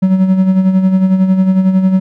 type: tone with tremolo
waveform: triangle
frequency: 188.4 Hz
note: F#3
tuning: 32 cents sharp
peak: -3 dBFS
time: 0.02-2 s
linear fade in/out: 10 ms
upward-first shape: sine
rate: 11 Hz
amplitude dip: 55%
effects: none